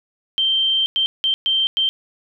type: tone bursts at uneven times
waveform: sine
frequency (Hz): 3136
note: G7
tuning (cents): 0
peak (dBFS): -15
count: 5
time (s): 0.38-0.86 / 0.96-1.06 / 1.24-1.34 / 1.46-1.67 / 1.77-1.89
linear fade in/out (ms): 0
effects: none